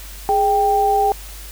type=tone pair together; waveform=sine; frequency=416.6 / 787.3 Hz; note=G#4 / G5; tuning=+5 / +7 cents; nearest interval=major seventh; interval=1102 cents; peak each=-19 / -14 dBFS; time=0.29-1.12 s; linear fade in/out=0 ms; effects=added 50 Hz sine -34 dBFS peak until 1.51 s + white hiss -38 dBFS RMS until 1.51 s